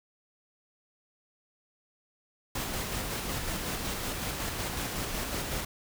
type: noise with tremolo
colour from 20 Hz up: pink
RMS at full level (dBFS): -33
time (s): 2.55-5.65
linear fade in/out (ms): 5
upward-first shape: square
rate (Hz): 5.4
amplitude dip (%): 25
effects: none